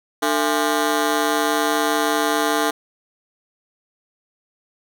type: ring-modulated tone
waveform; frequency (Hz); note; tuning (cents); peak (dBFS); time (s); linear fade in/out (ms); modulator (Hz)
15% pulse; 374.5; F#4; +21; -8; 0.22-2.71; 10; 75.3
effects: none